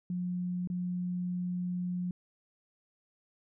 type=tone with dropouts; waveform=sine; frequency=179 Hz; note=F3; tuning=43 cents sharp; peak=-31 dBFS; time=0.1-2.11 s; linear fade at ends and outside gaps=2 ms; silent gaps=0.674-0.7 s; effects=none